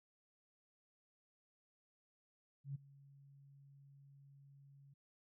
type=tone with ADSR envelope; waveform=sine; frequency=139.3 Hz; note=C#3; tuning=9 cents sharp; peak=-39 dBFS; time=2.64-4.94 s; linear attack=110 ms; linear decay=14 ms; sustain=-21 dB; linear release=9 ms; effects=none